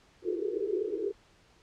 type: band-pass noise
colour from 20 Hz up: white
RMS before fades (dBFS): -32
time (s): 0.22-1.13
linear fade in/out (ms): 50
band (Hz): 340 to 450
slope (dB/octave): 96
effects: pink hiss -62 dBFS RMS until 1.62 s + low-pass 6000 Hz 12 dB/octave